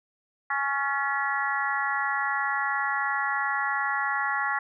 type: harmonic tone with a mistuned harmonic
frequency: 277.2 Hz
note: C#4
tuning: in tune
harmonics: 3 / 4 / 5 / 6 / 7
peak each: -31 / -31 / -31 / -31 / -31 dBFS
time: 0.5-4.59 s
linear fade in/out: 5 ms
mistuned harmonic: 6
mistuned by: +47 cents
effects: none

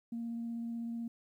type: tone with vibrato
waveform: sine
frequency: 232.6 Hz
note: A#3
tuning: 4 cents flat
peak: -35 dBFS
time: 0.12-1.08 s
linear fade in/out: 5 ms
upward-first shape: triangle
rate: 16 Hz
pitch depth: 11 cents each way
effects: tanh soft clip ceiling -32 dBFS + 12-bit

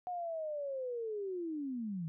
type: linear sweep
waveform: sine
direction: down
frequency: 730 to 154.7 Hz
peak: -36 dBFS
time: 0.07-2.08 s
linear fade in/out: 0 ms
effects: none

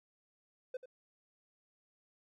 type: tone with echo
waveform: triangle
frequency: 509 Hz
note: C5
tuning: 48 cents flat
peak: -35 dBFS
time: 0.74-0.77 s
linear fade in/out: 5 ms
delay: 88 ms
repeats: 1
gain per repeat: -12 dB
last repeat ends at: 0.858 s
effects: none

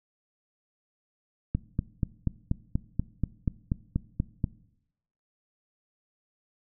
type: click train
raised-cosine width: 5 ms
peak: -13 dBFS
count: 13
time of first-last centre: 1.55-4.442 s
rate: 4.15 Hz
effects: noise-tail reverb RT60 0.8 s tail -20 dB re dry

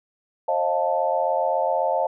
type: chord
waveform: sine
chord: F dominant seventh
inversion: second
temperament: equal with one note detuned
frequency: 534.9 / 622.3 / 698.5 / 880 Hz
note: C5 / Eb5 / F5 / A5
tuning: +38 / 0 / 0 / 0 cents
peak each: -25 dBFS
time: 0.48-2.07 s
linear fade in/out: 5 ms
effects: none

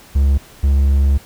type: tone pair in turn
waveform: triangle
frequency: 69.3 / 69.3 Hz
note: C#2 / C#2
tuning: 0 / 0 cents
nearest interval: unison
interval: 0 cents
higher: neither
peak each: -8 dBFS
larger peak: neither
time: 0.15-0.38 / 0.63-1.18 s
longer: second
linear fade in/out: 10 ms
effects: pink hiss -43 dBFS RMS until 1.25 s

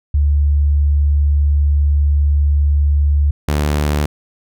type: tone pair in turn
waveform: sine / sawtooth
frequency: 72.5 / 73.98 Hz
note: D2 / D2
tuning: -22 / +13 cents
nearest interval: unison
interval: 35 cents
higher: second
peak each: -10 dBFS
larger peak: neither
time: 0.14-3.31 / 3.48-4.06 s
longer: first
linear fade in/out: 5 ms
effects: none

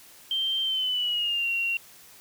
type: tone with pitch glide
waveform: sine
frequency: 3141 to 2750 Hz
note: G7 to F7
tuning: +3 to -27 cents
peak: -24 dBFS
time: 0.31-1.77 s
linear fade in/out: 2 ms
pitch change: -230 cents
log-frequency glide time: 0.62-1.49 s
effects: white hiss -51 dBFS RMS until 2.2 s

